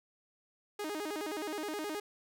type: tone with vibrato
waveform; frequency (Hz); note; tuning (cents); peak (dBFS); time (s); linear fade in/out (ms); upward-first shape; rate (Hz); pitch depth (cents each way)
sawtooth; 357.7; F4; +41; -32; 0.79-2; 5; square; 9.5; 250
effects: none